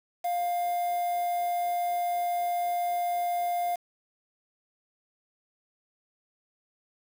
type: tone with quantisation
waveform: triangle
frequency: 703 Hz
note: F5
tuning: 11 cents sharp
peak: -24 dBFS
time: 0.24-3.76 s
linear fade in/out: 10 ms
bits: 7
effects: none